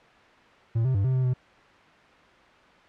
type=tone with pitch steps; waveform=triangle; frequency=114.1 / 130.6 / 98.4 / 130.4 / 129.2 / 126.4 Hz; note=A#2 / C3 / G2 / C3 / C3 / B2; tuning=-37 / -3 / +7 / -5 / -21 / +41 cents; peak=-19 dBFS; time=0.75-1.338 s; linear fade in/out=10 ms; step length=98 ms; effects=white hiss -53 dBFS RMS until 2.88 s + low-pass 2000 Hz 12 dB/octave